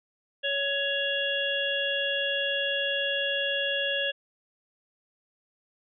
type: harmonic tone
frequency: 558 Hz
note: C#5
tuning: 11 cents sharp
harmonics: 1 / 3 / 5 / 6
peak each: -31 / -31 / -31 / -31 dBFS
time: 0.43-4.12 s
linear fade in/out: 20 ms
effects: none